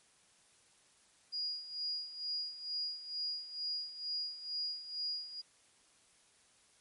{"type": "tone with tremolo", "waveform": "sine", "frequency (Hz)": 4872, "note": "D#8", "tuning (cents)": -37, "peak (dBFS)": -34, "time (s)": [1.32, 5.42], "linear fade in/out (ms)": 20, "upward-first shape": "sine", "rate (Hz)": 2.2, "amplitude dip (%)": 75, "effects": ["white hiss -67 dBFS RMS until 6.8 s", "MP3 48 kbps"]}